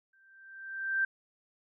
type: tone with exponential growth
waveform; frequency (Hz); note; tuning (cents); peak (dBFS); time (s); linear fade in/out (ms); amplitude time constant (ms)
sine; 1568; G6; 0; -24; 0.13-1.05; 5; 200
effects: none